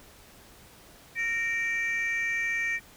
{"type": "tone pair together", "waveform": "sine", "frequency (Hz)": [1848, 2330], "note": ["A#6", "D7"], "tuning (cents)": [-16, -14], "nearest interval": "major third", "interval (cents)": 402, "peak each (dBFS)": -27, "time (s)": [1.15, 2.8], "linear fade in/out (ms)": 50, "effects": ["tanh soft clip ceiling -23 dBFS", "pink hiss -53 dBFS RMS until 2.96 s"]}